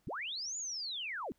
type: linear two-way sweep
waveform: sine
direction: up then down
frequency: 64.2 to 7040 to 188 Hz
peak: -37 dBFS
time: 0.07-1.32 s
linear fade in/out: 0 ms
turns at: 0.57 s
effects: pink hiss -75 dBFS RMS until 1.38 s